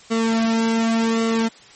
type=tone with flanger; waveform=sawtooth; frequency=226.6 Hz; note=A#3; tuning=49 cents flat; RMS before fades=-19 dBFS; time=0.1-1.49 s; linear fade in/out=20 ms; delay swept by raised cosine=1.2 to 2.8 ms; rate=0.88 Hz; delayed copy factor=-0.8; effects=white hiss -46 dBFS RMS until 1.75 s + MP3 32 kbps